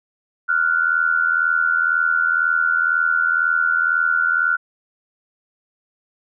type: tone pair together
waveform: sine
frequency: 1396.9 / 1478.9 Hz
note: F6 / F#6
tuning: 0 / -1 cents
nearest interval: minor second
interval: 99 cents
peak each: -18 dBFS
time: 0.48-4.57 s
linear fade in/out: 20 ms
effects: none